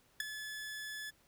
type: tone with ADSR envelope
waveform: sawtooth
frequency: 1720 Hz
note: A6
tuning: 40 cents flat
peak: -26 dBFS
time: 0.2-1.11 s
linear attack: 3 ms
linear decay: 10 ms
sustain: -12 dB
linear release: 20 ms
effects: pink hiss -69 dBFS RMS until 1.27 s